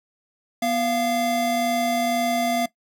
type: tone pair together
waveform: square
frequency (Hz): 244 / 690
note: B3 / F5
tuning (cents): -21 / -21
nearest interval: octave + tritone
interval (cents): 1800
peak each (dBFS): -26 / -23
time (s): 0.62-2.66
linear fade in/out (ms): 5
effects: noise-tail reverb RT60 0.1 s tail -17 dB re dry